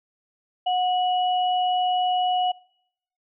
sine tone pair together, 731 / 2924 Hz, F#5 / F#7, -21 / -21 cents, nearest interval 2 octaves, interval 2400 cents, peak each -20 / -30 dBFS, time 0.66-2.52 s, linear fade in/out 10 ms, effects noise-tail reverb RT60 0.8 s tail -25 dB re dry

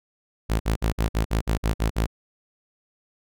sawtooth tone bursts, 55 Hz, A1, in tune, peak -16 dBFS, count 10, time 0.49-2.067 s, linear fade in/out 20 ms, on 110 ms, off 53 ms, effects none

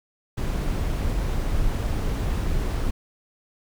brown noise, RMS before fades -24 dBFS, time 0.37-2.91 s, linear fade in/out 10 ms, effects none

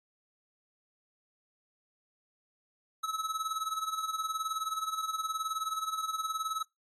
square tone with tremolo, 1294 Hz, E6, 32 cents flat, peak -30 dBFS, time 3.03-6.63 s, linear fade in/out 10 ms, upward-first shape sine, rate 19 Hz, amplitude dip 75%, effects noise-tail reverb RT60 0.2 s tail -25 dB re dry + AAC 32 kbps

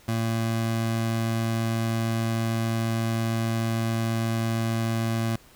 25% pulse tone, 113.6 Hz, A#2, 44 cents flat, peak -20 dBFS, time 0.08-5.36 s, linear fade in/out 5 ms, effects pink hiss -54 dBFS RMS until 5.55 s

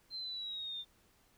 sine linear sweep, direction down, 4144 to 3577 Hz, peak -39 dBFS, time 0.1-0.85 s, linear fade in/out 50 ms, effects pink hiss -69 dBFS RMS until 1.37 s

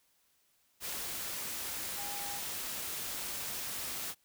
sine tone in noise, 811 Hz, G#5, 41 cents flat, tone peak -44 dBFS, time 1.95-2.41 s, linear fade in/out 50 ms, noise white, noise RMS -39 dBFS, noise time 0.8-4.15 s, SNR -8 dB, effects white hiss -72 dBFS RMS until 4.24 s

